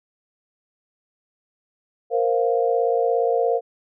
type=chord; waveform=sine; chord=Bb suspended second; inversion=none; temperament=equal; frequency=466.2 / 523.3 / 698.5 Hz; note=Bb4 / C5 / F5; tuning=0 / 0 / 0 cents; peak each=-20 / -23 / -23 dBFS; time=2.1-3.61 s; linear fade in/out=50 ms; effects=none